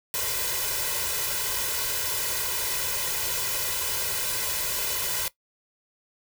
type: noise with comb filter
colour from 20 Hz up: white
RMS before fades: -28 dBFS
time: 0.14-5.28 s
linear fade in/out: 0 ms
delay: 2 ms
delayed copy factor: +0.95
effects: noise-tail reverb RT60 0.1 s tail -18 dB re dry